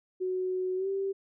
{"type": "tone with pitch glide", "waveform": "sine", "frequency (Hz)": [370, 390.2], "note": ["F#4", "G4"], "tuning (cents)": [0, -8], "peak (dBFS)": -28, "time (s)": [0.2, 1.13], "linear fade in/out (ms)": 20, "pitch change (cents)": 92, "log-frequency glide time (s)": [0.76, 0.88], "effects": []}